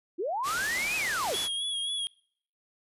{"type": "linear two-way sweep", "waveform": "sine", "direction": "up then down", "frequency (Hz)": [303.6, 2593, 303.6], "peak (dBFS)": -28, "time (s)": [0.18, 1.36], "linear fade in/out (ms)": 20, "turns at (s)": 0.96}
{"type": "low-pass noise", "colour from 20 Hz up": "white", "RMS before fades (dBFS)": -36, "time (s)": [0.43, 1.49], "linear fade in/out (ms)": 50, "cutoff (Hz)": 8300, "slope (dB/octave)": 12}
{"type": "tone with vibrato", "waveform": "square", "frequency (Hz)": 3322, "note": "G#7", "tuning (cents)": 0, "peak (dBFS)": -30, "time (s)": [1.34, 2.07], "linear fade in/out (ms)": 0, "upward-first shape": "sine", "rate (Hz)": 3.8, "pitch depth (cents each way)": 44}
{"effects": ["noise-tail reverb RT60 0.6 s tail -26 dB re dry", "resampled to 32000 Hz"]}